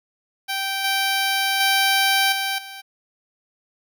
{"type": "tone with level steps", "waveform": "10% pulse", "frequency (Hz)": 780, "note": "G5", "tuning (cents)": -9, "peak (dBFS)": [-15, -11, -8, -14, -27], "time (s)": [0.48, 2.82], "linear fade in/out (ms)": 20, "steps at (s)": [0.84, 1.6, 2.32, 2.58], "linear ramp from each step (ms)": 5, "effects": []}